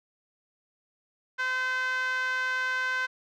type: tone with band-pass filter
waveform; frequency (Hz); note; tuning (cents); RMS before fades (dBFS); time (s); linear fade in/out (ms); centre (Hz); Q
5% pulse; 513; C5; -34; -29; 1.38-3.07; 20; 1400; 5.5
effects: none